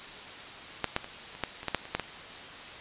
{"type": "clicks", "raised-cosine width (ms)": 0.3, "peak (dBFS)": [-10, -10, -24, -28, -12, -23, -13, -9, -27, -11, -15], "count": 11, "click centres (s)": [0.843, 0.964, 1.044, 1.351, 1.437, 1.631, 1.683, 1.747, 1.854, 1.95, 1.997], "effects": ["white hiss -43 dBFS RMS until 2.8 s", "resampled to 8000 Hz"]}